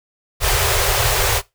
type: band-stop noise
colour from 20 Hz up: pink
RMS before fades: -17 dBFS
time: 0.4-1.42 s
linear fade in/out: 50 ms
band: 130 to 370 Hz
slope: 96 dB/octave
effects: noise-tail reverb RT60 0.2 s tail -20 dB re dry